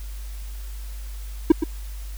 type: tone with echo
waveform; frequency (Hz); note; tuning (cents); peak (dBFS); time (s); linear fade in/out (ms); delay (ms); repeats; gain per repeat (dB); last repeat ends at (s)
triangle; 320.8; E4; -47; -5; 1.5-1.52; 5; 120; 1; -11; 1.64
effects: added 50 Hz sine -31 dBFS peak until 2.17 s + white hiss -47 dBFS RMS until 2.17 s